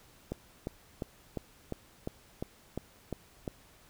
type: click train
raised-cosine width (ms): 2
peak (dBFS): -21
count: 10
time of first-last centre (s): 0.32-3.478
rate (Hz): 2.85
effects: pink hiss -60 dBFS RMS until 3.89 s